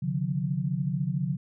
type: tone cluster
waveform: sine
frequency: 135.6 / 149.6 / 179.9 Hz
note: C#3 / D3 / F#3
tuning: -38 / +32 / -48 cents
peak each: -30 dBFS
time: 0.02-1.37 s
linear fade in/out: 10 ms
effects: none